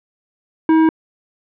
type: tone with tanh clipping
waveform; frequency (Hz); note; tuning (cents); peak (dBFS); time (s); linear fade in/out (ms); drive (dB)
sine; 319.8; D#4; +48; -11; 0.69-0.89; 2; 14
effects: low-pass 2000 Hz 12 dB/octave